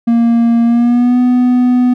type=tone with pitch glide; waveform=triangle; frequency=233.1 to 248.4 Hz; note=A#3 to B3; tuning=0 to +10 cents; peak=-5 dBFS; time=0.07-1.94 s; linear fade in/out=10 ms; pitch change=+110 cents; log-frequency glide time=0.64-1.19 s; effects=none